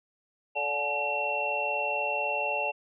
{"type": "tone cluster", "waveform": "sine", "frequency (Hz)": [436.8, 578, 732, 856, 2718], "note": ["A4", "D5", "F#5", "A5", "F7"], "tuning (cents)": [-13, -28, -19, -48, -48], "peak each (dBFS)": [-39, -33, -36, -33, -30], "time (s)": [0.55, 2.72], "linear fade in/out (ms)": 20, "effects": []}